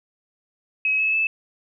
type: tone with pitch steps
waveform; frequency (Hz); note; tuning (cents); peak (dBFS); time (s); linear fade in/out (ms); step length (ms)
sine; 2555 / 2588 / 2621; D#7 / E7 / E7; +45 / -32 / -11; -18; 0.85-1.27; 2; 140
effects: none